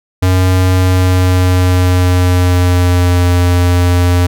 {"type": "tone with pitch glide", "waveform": "square", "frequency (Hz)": [92.3, 88.59], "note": ["F#2", "F2"], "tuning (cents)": [-4, 25], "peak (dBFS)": -8, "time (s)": [0.22, 4.27], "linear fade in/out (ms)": 10, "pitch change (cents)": -71, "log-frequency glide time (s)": [0.77, 3.29], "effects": []}